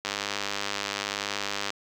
click train, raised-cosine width 0.2 ms, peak -11 dBFS, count 168, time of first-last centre 0.05-1.703 s, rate 101 Hz, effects high-pass 150 Hz 12 dB/octave + 7-bit

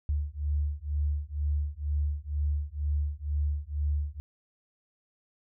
sine beating tone pair, 72.5 / 74.6 Hz, D2 / D2, -22 / +28 cents, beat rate 2.1 Hz, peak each -30 dBFS, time 0.09-4.2 s, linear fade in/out 0 ms, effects none

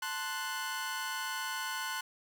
sawtooth chord, F# diminished, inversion first, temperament equal, 880 / 1046.5 / 1480 Hz, A5 / C6 / F#6, 0 / 0 / 0 cents, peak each -38 / -36 / -34 dBFS, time 0.02-2.01 s, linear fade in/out 5 ms, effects none

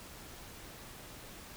silence, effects pink hiss -50 dBFS RMS until 1.56 s

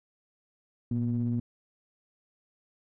triangle ring-modulated tone, 61.74 Hz, B1, in tune, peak -21 dBFS, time 0.91-1.4 s, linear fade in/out 5 ms, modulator 177 Hz, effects none

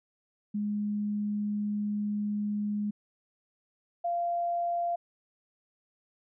sine tone pair in turn, 207.7 / 691.4 Hz, G#3 / F5, 0 / -18 cents, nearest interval octave + major sixth, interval 2082 cents, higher second, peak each -28 / -27 dBFS, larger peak second, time 0.54-2.91 / 4.04-4.96 s, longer first, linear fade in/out 10 ms, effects none

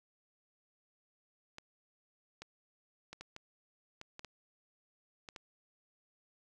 clicks, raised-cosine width 0.2 ms, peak -29 dBFS, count 10, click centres 1.584 / 2.42 / 3.13 / 3.21 / 3.364 / 4.014 / 4.194 / 4.247 / 5.288 / 5.362 s, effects none

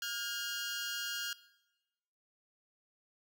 15% pulse tone pair together, 1420 / 1621.2 Hz, F6 / G#6, +28 / -42 cents, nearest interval major second, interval 230 cents, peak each -32 / -34 dBFS, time 0.02-1.33 s, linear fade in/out 2 ms, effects noise-tail reverb RT60 1.0 s tail -20 dB re dry

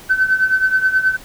sine tone with tremolo, 1526 Hz, G6, 47 cents flat, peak -8 dBFS, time 0.09-1.17 s, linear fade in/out 20 ms, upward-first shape triangle, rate 9.4 Hz, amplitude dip 85%, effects tanh soft clip ceiling -5 dBFS + pink hiss -40 dBFS RMS until 1.24 s

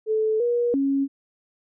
sine tone with pitch steps, 435.9 / 479.1 / 275.2 Hz, A4 / A#4 / C#4, -16 / +47 / -12 cents, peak -19 dBFS, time 0.06-1.08 s, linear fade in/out 50 ms, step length 340 ms, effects none

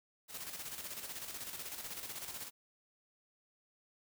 white noise with tremolo, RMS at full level -43 dBFS, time 0.28-2.51 s, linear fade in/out 50 ms, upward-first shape square, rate 16 Hz, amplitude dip 50%, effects none

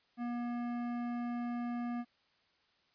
sine tone with hard clipping, 239.9 Hz, A#3, 50 cents sharp, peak -37 dBFS, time 0.17-2.05 s, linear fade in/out 50 ms, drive 14 dB, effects white hiss -72 dBFS RMS until 2.94 s + resampled to 11025 Hz

